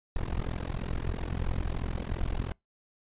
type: noise with amplitude modulation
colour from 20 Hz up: brown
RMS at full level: -28 dBFS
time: 0.16-2.52 s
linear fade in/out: 0 ms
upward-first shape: sine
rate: 43 Hz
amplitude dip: 100%
effects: noise-tail reverb RT60 0.2 s tail -26 dB re dry + resampled to 8000 Hz